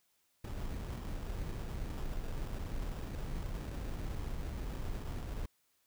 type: noise with sample-and-hold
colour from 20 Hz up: brown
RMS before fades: -39 dBFS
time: 0.44-5.46 s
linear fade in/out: 5 ms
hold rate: 2100 Hz
effects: white hiss -75 dBFS RMS until 5.86 s

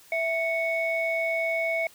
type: tone pair together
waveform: sine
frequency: 659.3 / 2218 Hz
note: E5 / C#7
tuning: 0 / 0 cents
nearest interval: octave + major sixth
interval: 2100 cents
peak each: -26 dBFS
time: 0.12-1.87 s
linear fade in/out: 2 ms
effects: tanh soft clip ceiling -17 dBFS + white hiss -54 dBFS RMS until 1.94 s

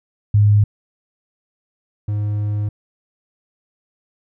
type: tone pair in turn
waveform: sine / triangle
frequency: 103.83 / 104.24 Hz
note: G#2 / G#2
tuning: 0 / +7 cents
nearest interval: unison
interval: 7 cents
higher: second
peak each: -9 / -16 dBFS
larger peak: first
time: 0.34-0.64 / 2.08-2.69 s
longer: second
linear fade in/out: 5 ms
effects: none

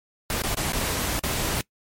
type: noise with dropouts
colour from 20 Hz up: pink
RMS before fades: -26 dBFS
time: 0.3-1.61 s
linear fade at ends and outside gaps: 1 ms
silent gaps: 0.42-0.436 / 0.546-0.57 / 0.722-0.732 / 1.194-1.236 s
effects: noise-tail reverb RT60 0.1 s tail -22 dB re dry + MP3 64 kbps

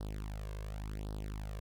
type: tone with flanger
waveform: sawtooth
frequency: 51.91 Hz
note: G#1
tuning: in tune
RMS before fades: -41 dBFS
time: 0-1.6 s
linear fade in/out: 10 ms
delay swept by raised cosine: 0.21 to 1.91 ms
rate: 0.9 Hz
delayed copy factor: +0.9
effects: none

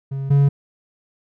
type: tone pair in turn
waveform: triangle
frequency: 136.4 / 140.64 Hz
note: C#3 / C#3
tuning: -28 / +25 cents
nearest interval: minor second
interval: 53 cents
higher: second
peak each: -21 / -9 dBFS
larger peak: second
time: 0.11-0.3 / 0.3-0.49 s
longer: neither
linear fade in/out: 10 ms
effects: none

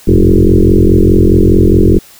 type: tone with frequency modulation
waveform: sine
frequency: 153.1 Hz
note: D#3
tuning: 28 cents flat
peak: -3 dBFS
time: 0.07-1.99 s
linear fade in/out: 10 ms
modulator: 44.8 Hz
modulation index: 5.6
effects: white hiss -39 dBFS RMS until 2.19 s

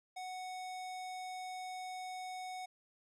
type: tone with low-pass filter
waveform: square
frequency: 740 Hz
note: F#5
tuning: in tune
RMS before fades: -44 dBFS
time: 0.16-2.66 s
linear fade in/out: 10 ms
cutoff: 9300 Hz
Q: 0.83
effects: none

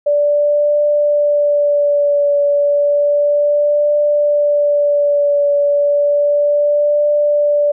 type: tone with vibrato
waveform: sine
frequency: 582 Hz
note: D5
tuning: 16 cents flat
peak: -10 dBFS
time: 0.06-7.72 s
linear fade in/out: 10 ms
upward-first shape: triangle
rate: 0.32 Hz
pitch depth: 23 cents each way
effects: none

